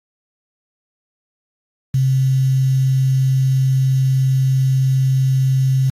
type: tone with quantisation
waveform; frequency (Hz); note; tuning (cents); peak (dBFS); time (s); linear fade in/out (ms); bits
sine; 132.3; C3; +20; -12; 1.94-5.9; 5; 6
effects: AAC 48 kbps